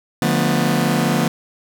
sawtooth chord, B half-diminished seventh, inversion first, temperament just, 148.16 / 177.8 / 222.2 / 246.9 Hz, D3 / F3 / A3 / B3, +16 / +31 / +17 / 0 cents, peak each -17 dBFS, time 0.22-1.28 s, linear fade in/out 2 ms, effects none

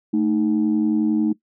sine tone pair together, 220 / 311.1 Hz, A3 / D#4, 0 / 0 cents, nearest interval tritone, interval 600 cents, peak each -18 dBFS, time 0.13-1.33 s, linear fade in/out 10 ms, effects noise-tail reverb RT60 0.1 s tail -19 dB re dry + tanh soft clip ceiling -11 dBFS

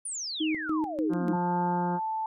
sine exponential sweep, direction down, 9940 to 172.3 Hz, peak -32 dBFS, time 0.05-1.36 s, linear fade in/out 5 ms
sine tone with tremolo, 313 Hz, D#4, 10 cents sharp, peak -25 dBFS, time 0.4-1.33 s, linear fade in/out 10 ms, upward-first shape square, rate 3.4 Hz, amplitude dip 75%
harmonic tone, 176.3 Hz, F3, 17 cents sharp, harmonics 1 / 2 / 3 / 4 / 5 / 6 / 7 / 8 / 9, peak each -29 / -35 / -39 / -41 / -43 / -45 / -46 / -47 / -48 dBFS, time 1.09-2 s, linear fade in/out 50 ms
sine tone, 880 Hz, A5, in tune, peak -28 dBFS, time 1.33-2.26 s, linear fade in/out 2 ms
effects none

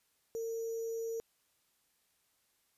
sine tone with sample-and-hold, 455.2 Hz, A#4, 41 cents flat, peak -35 dBFS, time 0.35-1.2 s, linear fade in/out 0 ms, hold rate 6300 Hz, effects white hiss -75 dBFS RMS until 2.77 s + resampled to 32000 Hz

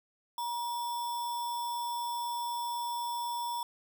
sine tone with sample-and-hold, 954 Hz, A#5, 40 cents sharp, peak -32 dBFS, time 0.38-3.63 s, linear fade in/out 2 ms, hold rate 4410 Hz, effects none

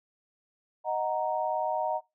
sine chord, D# minor, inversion none, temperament equal, 622.3 / 740 / 932.3 Hz, D#5 / F#5 / A#5, 0 / 0 / 0 cents, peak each -31 dBFS, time 0.84-2.01 s, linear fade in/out 50 ms, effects noise-tail reverb RT60 0.2 s tail -21 dB re dry

